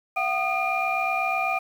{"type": "tone cluster", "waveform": "sine", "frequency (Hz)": [686, 754, 1228, 2402], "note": ["F5", "F#5", "D#6", "D7"], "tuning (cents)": [-31, 32, -23, 38], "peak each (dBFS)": [-29, -26, -29, -26], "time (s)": [0.16, 1.59], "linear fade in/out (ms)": 10, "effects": ["tanh soft clip ceiling -14 dBFS", "8-bit"]}